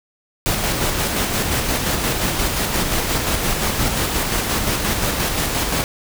pink noise with tremolo, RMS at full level -19 dBFS, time 0.46-5.84 s, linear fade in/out 0 ms, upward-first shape square, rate 5.7 Hz, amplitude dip 30%, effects none

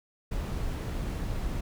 brown noise, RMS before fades -32 dBFS, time 0.31-1.61 s, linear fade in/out 10 ms, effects none

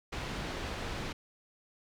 pink low-pass noise, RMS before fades -38 dBFS, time 0.12-1.13 s, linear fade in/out 10 ms, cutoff 4200 Hz, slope 12 dB/octave, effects none

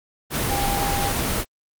sine tone in noise, 801 Hz, G5, 37 cents sharp, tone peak -24 dBFS, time 0.48-1.13 s, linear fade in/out 50 ms, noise pink, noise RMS -23 dBFS, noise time 0.3-1.45 s, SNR -4 dB, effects Opus 24 kbps

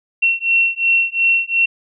sine beating tone pair, 2719 / 2721.8 Hz, F7 / F7, -47 / -45 cents, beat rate 2.8 Hz, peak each -16 / -16 dBFS, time 0.22-1.66 s, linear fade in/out 10 ms, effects none

